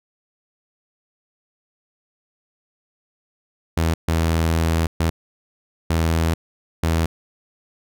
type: tone bursts at uneven times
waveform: sawtooth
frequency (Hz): 81.8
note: E2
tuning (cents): -13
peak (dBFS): -13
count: 5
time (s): 3.77-3.94 / 4.08-4.87 / 5-5.1 / 5.9-6.34 / 6.83-7.06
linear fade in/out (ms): 5
effects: none